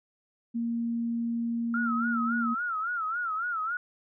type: tone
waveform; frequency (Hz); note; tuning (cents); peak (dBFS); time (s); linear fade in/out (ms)
sine; 233.1; A#3; 0; -27; 0.54-2.55; 20
type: tone with vibrato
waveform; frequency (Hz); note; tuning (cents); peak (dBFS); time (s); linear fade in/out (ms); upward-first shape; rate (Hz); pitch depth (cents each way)
sine; 1356; E6; +49; -28; 1.74-3.77; 2; sine; 3.6; 130
effects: none